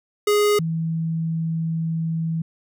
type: tone pair in turn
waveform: square / sine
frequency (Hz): 415.3 / 163.01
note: G#4 / E3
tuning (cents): 0 / -19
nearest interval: octave + major third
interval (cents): 1619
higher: first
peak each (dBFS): -16 / -21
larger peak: first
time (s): 0.27-0.59 / 0.59-2.42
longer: second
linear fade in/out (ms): 5
effects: none